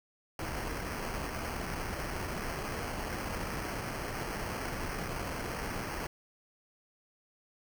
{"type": "noise with sample-and-hold", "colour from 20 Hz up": "pink", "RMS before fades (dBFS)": -37, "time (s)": [0.39, 6.07], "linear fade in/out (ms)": 2, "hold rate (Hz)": 3675, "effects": []}